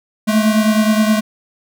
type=beating tone pair; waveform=square; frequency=214 / 223.5 Hz; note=A3 / A3; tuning=-48 / +27 cents; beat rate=9.5 Hz; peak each=-13 / -18 dBFS; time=0.27-1.21 s; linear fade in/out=20 ms; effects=none